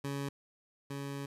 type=tone pair in turn; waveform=20% pulse; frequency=140 / 140 Hz; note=C#3 / C#3; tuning=+18 / +18 cents; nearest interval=unison; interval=0 cents; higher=neither; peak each=-30 / -33 dBFS; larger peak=first; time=0.04-0.29 / 0.9-1.26 s; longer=second; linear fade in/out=5 ms; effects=resampled to 32000 Hz + 11-bit